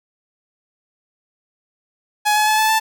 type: tone with pitch steps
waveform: sawtooth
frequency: 841 / 850.8 / 860.7 / 870.7 / 880.8 Hz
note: G#5 / G#5 / A5 / A5 / A5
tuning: +22 / +42 / -38 / -18 / +2 cents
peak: -10 dBFS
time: 2.25-2.8 s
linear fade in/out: 20 ms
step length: 110 ms
effects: none